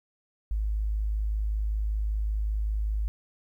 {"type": "tone", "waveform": "sine", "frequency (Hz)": 52.6, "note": "G#1", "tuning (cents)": 23, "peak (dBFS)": -25, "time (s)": [0.51, 3.08], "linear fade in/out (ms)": 0, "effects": ["11-bit"]}